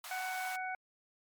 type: high-pass noise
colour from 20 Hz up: pink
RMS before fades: -46 dBFS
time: 0.04-0.56 s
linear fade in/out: 2 ms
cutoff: 650 Hz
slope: 96 dB/octave
type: harmonic tone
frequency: 745 Hz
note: F#5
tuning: 12 cents sharp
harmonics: 1 / 2 / 3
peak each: -38 / -41 / -43 dBFS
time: 0.11-0.75 s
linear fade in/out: 2 ms
effects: MP3 96 kbps